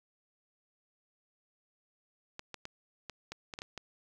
clicks, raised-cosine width 0.2 ms, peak -24 dBFS, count 9, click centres 2.394 / 2.543 / 2.654 / 3.097 / 3.32 / 3.538 / 3.589 / 3.619 / 3.777 s, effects 10-bit

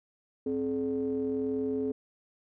triangle ring-modulated tone, 81.1 Hz, E2, 28 cents flat, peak -23 dBFS, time 0.46-1.92 s, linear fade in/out 5 ms, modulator 345 Hz, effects none

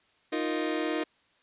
sawtooth chord, Eb suspended second, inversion none, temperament just, 311.1 / 350 / 466.7 Hz, Eb4 / F4 / Bb4, 0 / +4 / +2 cents, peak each -26 / -29 / -30 dBFS, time 0.32-1.04 s, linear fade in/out 10 ms, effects white hiss -66 dBFS RMS until 1.42 s + resampled to 8000 Hz

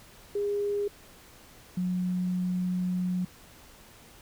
sine tone pair in turn, 408 / 181.42 Hz, G#4 / F#3, -31 / -34 cents, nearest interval octave + major second, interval 1403 cents, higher first, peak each -26 dBFS, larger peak neither, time 0.35-0.88 / 1.77-3.25 s, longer second, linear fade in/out 5 ms, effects pink hiss -53 dBFS RMS until 4.21 s

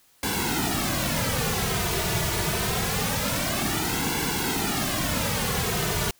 pink noise with flanger, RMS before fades -26 dBFS, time 0.23-6.11 s, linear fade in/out 2 ms, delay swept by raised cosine 1.6 to 3.8 ms, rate 0.25 Hz, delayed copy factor -0.85, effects white hiss -60 dBFS RMS until 6.19 s

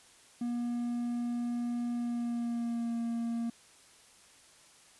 triangle tone with pitch glide, 239.4 to 232.6 Hz, A#3 to A#3, +46 to -4 cents, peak -29 dBFS, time 0.41-3.5 s, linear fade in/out 5 ms, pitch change -50 cents, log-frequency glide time 1.93-2.97 s, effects white hiss -59 dBFS RMS until 4.99 s + resampled to 24000 Hz

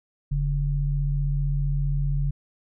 sine tone pair together, 42.22 / 142 Hz, E1 / C#3, +42 / +42 cents, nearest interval octave + major sixth, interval 2100 cents, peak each -24 dBFS, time 0.31-2.31 s, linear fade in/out 10 ms, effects none

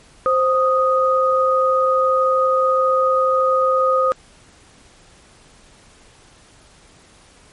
sine tone pair together, 523.2 / 1244.5 Hz, C5 / D#6, 0 / 0 cents, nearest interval octave + minor third, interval 1500 cents, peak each -16 dBFS, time 0.26-4.12 s, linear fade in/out 0 ms, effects pink hiss -49 dBFS RMS until 7.52 s + MP3 48 kbps

